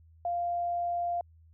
sine tone, 696 Hz, F5, 6 cents flat, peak -28 dBFS, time 0.25-1.21 s, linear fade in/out 2 ms, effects added 81 Hz sine -55 dBFS peak until 1.53 s

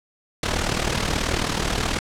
pink noise with amplitude modulation, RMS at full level -20 dBFS, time 0.43-1.99 s, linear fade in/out 2 ms, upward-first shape sine, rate 38.6 Hz, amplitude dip 70%, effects low-pass 7000 Hz 12 dB/octave

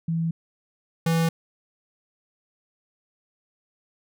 sine / square tone pair in turn, 164.81 / 164.81 Hz, E3 / E3, 0 / 0 cents, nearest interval unison, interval 0 cents, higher neither, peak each -22 / -20 dBFS, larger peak second, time 0.08-0.31 / 1.06-1.29 s, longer neither, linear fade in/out 5 ms, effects none

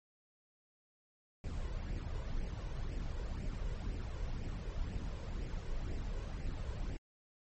brown noise with flanger, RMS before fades -39 dBFS, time 1.44-6.97 s, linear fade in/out 2 ms, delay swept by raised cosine 0.38 to 2.08 ms, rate 2 Hz, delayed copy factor +0.5, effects MP3 32 kbps

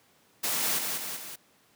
white noise with echo, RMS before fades -29 dBFS, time 0.43-0.79 s, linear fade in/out 10 ms, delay 190 ms, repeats 3, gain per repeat -4 dB, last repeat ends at 1.36 s, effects pink hiss -63 dBFS RMS until 1.75 s + high-pass 150 Hz 12 dB/octave

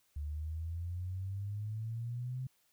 sine exponential sweep, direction up, 72.3 to 130.81 Hz, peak -36 dBFS, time 0.16-2.47 s, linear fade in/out 5 ms, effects white hiss -73 dBFS RMS until 2.72 s

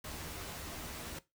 pink noise with comb filter, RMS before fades -44 dBFS, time 0.04-1.19 s, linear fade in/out 5 ms, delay 13 ms, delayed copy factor +0.65, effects noise-tail reverb RT60 0.2 s tail -17 dB re dry

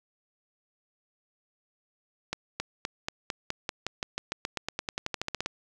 accelerating click train, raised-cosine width 0.2 ms, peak -13 dBFS, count 24, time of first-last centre 2.33-5.46 s, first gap 270 ms, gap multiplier 0.93, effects none

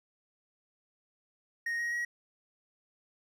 triangle tone with pitch steps, 1864.7 / 1885.3 / 1906.1 Hz, A#6 / A#6 / A#6, 0 / +19 / +38 cents, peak -29 dBFS, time 1.66-2.05 s, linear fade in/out 5 ms, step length 130 ms, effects none

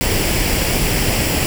pink noise with comb filter, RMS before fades -17 dBFS, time 0.01-1.46 s, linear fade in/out 0 ms, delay 0.39 ms, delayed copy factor +0.5, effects none

